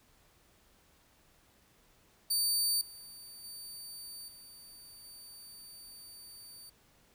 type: tone with level steps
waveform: 20% pulse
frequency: 4600 Hz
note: D8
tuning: 37 cents flat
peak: -22 / -42 / -38 / -45 / -43 dBFS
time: 2.3-6.7 s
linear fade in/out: 10 ms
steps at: 2.81 / 3.44 / 4.28 / 5.04 s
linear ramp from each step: 2 ms
effects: pink hiss -66 dBFS RMS until 7.14 s

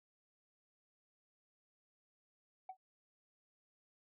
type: tone with exponential decay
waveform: sine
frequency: 754 Hz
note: F#5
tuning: 32 cents sharp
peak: -39 dBFS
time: 2.69-2.77 s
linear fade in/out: 5 ms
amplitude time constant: 17 ms
effects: tanh soft clip ceiling -40 dBFS

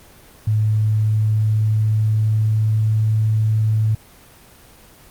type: tone with pitch glide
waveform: sine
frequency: 107.7 to 109.08 Hz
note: A2 to A2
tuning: -37 to -15 cents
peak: -14 dBFS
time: 0.47-3.95 s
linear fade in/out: 5 ms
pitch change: +22 cents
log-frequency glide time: 0.72-3.1 s
effects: pink hiss -46 dBFS RMS until 5.1 s + Opus 24 kbps

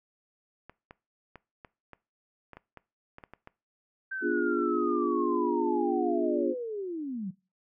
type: clicks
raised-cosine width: 0.5 ms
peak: -30 dBFS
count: 12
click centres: 0.696 / 0.909 / 1.357 / 1.648 / 1.933 / 2.533 / 2.57 / 2.773 / 3.184 / 3.238 / 3.336 / 3.474 s
type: linear sweep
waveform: sine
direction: down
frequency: 1568 to 174.61 Hz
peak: -32 dBFS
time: 4.11-7.31 s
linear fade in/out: 10 ms
type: chord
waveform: sine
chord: B diminished seventh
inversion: none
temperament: equal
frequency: 246.9 / 293.7 / 349.2 / 415.3 Hz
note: B3 / D4 / F4 / Ab4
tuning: 0 / 0 / 0 / 0 cents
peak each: -33 / -31 / -28 / -32 dBFS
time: 4.21-6.55 s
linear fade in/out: 50 ms
effects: noise-tail reverb RT60 0.3 s tail -21 dB re dry

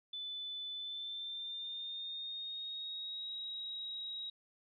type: tone with pitch glide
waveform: sine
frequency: 3500 to 3817 Hz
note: A7 to A#7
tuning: -10 to +40 cents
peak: -40 dBFS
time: 0.13-4.3 s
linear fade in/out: 5 ms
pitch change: +150 cents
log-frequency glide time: 0.73-3.3 s
effects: none

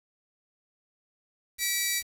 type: tone pair together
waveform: 10% pulse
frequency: 1939.9 / 2307 Hz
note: B6 / D7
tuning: -32 / -31 cents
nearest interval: minor third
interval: 301 cents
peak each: -20 dBFS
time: 1.58-2.03 s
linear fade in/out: 50 ms
effects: 8-bit

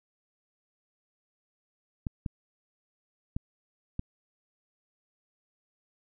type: clicks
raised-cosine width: 5 ms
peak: -19 dBFS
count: 4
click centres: 2.068 / 2.262 / 3.365 / 3.994 s
effects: none

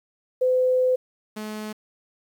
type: tone pair in turn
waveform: sine / sawtooth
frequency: 509 / 214 Hz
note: C5 / A3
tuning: -48 / -48 cents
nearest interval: octave + minor third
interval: 1500 cents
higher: first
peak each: -17 / -27 dBFS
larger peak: first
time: 0.41-0.96 / 1.36-1.73 s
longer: first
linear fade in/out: 10 ms
effects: 9-bit

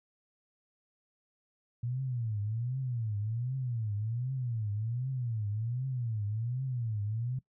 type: tone with vibrato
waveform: sine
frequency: 116.7 Hz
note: A#2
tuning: 2 cents sharp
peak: -31 dBFS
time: 1.83-7.39 s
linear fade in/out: 5 ms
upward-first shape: triangle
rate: 1.3 Hz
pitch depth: 250 cents each way
effects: noise-tail reverb RT60 0.1 s tail -20 dB re dry

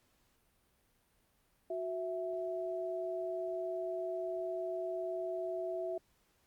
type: tone pair together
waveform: sine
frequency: 367.7 / 659.3 Hz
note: F#4 / E5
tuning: -11 / 0 cents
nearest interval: minor seventh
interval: 1011 cents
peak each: -39 / -37 dBFS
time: 1.7-5.98 s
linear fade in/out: 5 ms
effects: pink hiss -73 dBFS RMS until 6.46 s + Opus 48 kbps

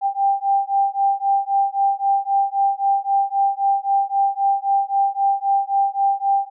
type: beating tone pair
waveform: sine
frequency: 789 / 792.8 Hz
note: G5 / G5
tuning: +11 / +19 cents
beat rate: 3.8 Hz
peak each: -19 dBFS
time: 0.01-6.5 s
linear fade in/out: 50 ms
effects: none

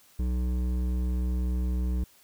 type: tone with hard clipping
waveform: sine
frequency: 61.74 Hz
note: B1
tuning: in tune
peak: -27 dBFS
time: 0.19-2.04 s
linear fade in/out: 5 ms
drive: 11 dB
effects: white hiss -59 dBFS RMS until 2.23 s

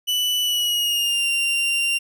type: tone with pitch glide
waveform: 40% pulse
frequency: 2975 to 2776 Hz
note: F#7 to F7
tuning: +9 to -11 cents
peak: -18 dBFS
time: 0.07-1.99 s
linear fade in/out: 20 ms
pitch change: -120 cents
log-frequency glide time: 0.42-1.27 s
effects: none

